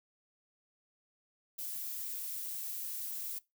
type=noise; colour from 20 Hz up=violet; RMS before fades=-40 dBFS; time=1.58-3.39 s; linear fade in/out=10 ms; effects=noise-tail reverb RT60 0.2 s tail -20 dB re dry